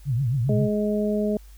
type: tone with vibrato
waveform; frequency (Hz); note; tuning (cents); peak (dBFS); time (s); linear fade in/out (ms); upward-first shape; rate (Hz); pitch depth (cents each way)
sine; 127.1; C3; -50; -20; 0.05-0.69; 50; triangle; 7.5; 250
type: harmonic tone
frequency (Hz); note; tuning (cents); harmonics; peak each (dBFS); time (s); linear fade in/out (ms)
209.6; G#3; +16; 1 / 2 / 3; -23 / -26 / -28; 0.49-1.37; 2
effects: added 50 Hz sine -43 dBFS peak until 1.57 s + white hiss -57 dBFS RMS until 1.57 s